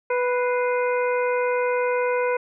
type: harmonic tone with a mistuned harmonic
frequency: 493.9 Hz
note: B4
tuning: in tune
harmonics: 1 / 2 / 3 / 4 / 5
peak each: -21 / -27 / -31 / -33 / -35 dBFS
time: 0.1-2.37 s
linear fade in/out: 5 ms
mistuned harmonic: 4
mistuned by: +98 cents
effects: none